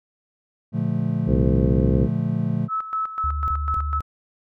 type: chord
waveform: triangle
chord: Bb major seventh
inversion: none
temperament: just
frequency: 116.54 / 145.68 / 174.81 / 218.5 Hz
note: Bb2 / D3 / F3 / A3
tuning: 0 / -14 / +2 / -12 cents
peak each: -24 dBFS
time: 0.72-2.69 s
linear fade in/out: 50 ms
type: harmonic tone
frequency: 64.8 Hz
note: C2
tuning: 16 cents flat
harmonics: 1 / 2 / 3 / 4 / 5 / 6 / 7 / 8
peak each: -21 / -24 / -26 / -27 / -28 / -29 / -29 / -30 dBFS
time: 1.26-2.09 s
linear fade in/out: 50 ms
type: tone with tremolo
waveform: sine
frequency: 1300 Hz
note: E6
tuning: 24 cents flat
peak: -21 dBFS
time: 2.68-4.02 s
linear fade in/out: 50 ms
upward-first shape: square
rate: 4 Hz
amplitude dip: 70%
type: tone bursts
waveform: sine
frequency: 73.42 Hz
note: D2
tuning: in tune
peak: -23 dBFS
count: 3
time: 3.24-4.006 s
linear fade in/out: 0 ms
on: 240 ms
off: 23 ms
effects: none